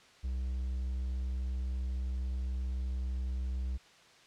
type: tone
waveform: triangle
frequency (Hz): 63.7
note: C2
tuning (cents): -46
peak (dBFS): -30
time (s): 0.23-3.78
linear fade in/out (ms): 20
effects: white hiss -59 dBFS RMS until 4.26 s + low-pass 5000 Hz 12 dB/octave